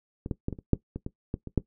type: clicks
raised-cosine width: 3 ms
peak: -21 / -16 / -15 / -21 / -29 / -7 / -21 / -20 / -16 / -24 / -9 dBFS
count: 11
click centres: 0.261 / 0.312 / 0.484 / 0.527 / 0.588 / 0.733 / 0.96 / 1.064 / 1.341 / 1.473 / 1.577 s
effects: noise-tail reverb RT60 0.1 s tail -17 dB re dry